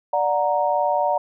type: chord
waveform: sine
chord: D augmented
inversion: none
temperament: equal with one note detuned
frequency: 587.3 / 731.1 / 932.3 Hz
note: D5 / F#5 / A#5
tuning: 0 / -21 / 0 cents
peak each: -22 dBFS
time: 0.13-1.18 s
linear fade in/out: 5 ms
effects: none